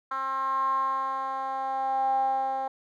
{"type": "tone with band-pass filter sweep", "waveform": "10% pulse", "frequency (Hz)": 266.8, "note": "C4", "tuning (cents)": 34, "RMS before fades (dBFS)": -28, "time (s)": [0.11, 2.68], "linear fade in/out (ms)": 5, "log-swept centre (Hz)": [1200, 720], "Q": 9.8, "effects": []}